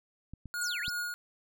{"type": "clicks", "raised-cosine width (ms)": 5, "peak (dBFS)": -31, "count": 3, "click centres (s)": [0.336, 0.457, 0.881]}
{"type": "tone with tremolo", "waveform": "square", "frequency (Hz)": 1438, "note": "F#6", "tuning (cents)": -50, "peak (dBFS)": -32, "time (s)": [0.54, 1.14], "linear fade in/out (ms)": 0, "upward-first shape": "triangle", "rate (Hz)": 2.8, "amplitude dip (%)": 55}
{"type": "exponential two-way sweep", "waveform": "sine", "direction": "down then up", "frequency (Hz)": [8870, 1620, 5730], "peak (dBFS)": -34, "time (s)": [0.61, 0.9], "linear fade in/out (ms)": 5, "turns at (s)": 0.81}
{"effects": []}